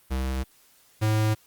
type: tone pair in turn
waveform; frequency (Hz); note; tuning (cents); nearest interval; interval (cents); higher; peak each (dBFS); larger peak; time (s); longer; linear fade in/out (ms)
square; 65.41 / 108.3; C2 / A2; 0 / -27; major sixth; 873; second; -25 / -21; second; 0.1-0.44 / 1.01-1.35; neither; 20
effects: white hiss -59 dBFS RMS until 1.46 s + Opus 32 kbps